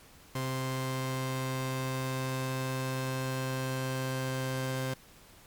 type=tone pair together; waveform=sawtooth; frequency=130.81 / 523.2 Hz; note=C3 / C5; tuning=0 / 0 cents; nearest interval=2 octaves; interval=2400 cents; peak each=-28 / -32 dBFS; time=0.35-4.94 s; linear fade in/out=5 ms; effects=pink hiss -56 dBFS RMS until 5.46 s + MP3 96 kbps